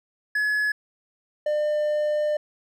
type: tone pair in turn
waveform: triangle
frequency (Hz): 1698 / 600.3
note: G#6 / D5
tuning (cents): +38 / +38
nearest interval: octave + tritone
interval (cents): 1800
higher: first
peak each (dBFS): -19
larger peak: neither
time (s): 0.35-0.72 / 1.46-2.37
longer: second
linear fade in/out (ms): 5
effects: none